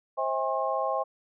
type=tone cluster; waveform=sine; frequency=529 / 644 / 809 / 1073 Hz; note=C5 / E5 / G#5 / C6; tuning=+19 / -41 / -46 / +43 cents; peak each=-31 dBFS; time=0.17-1.04 s; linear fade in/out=20 ms; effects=none